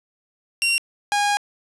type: tone pair in turn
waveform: sawtooth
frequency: 2754 / 818.8 Hz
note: F7 / G#5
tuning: -25 / -25 cents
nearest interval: octave + major sixth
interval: 2100 cents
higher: first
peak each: -14 dBFS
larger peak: neither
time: 0.62-0.78 / 1.12-1.37 s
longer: second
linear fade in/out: 0 ms
effects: resampled to 24000 Hz + 7-bit